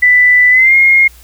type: tone with pitch glide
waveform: sine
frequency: 1986 to 2141 Hz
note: B6 to C7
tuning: +9 to +39 cents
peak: -4 dBFS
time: 0.02-1.08 s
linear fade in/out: 10 ms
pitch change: +130 cents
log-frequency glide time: 0.5-0.75 s
effects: added 59 Hz sine -38 dBFS peak until 1.23 s + white hiss -43 dBFS RMS until 1.23 s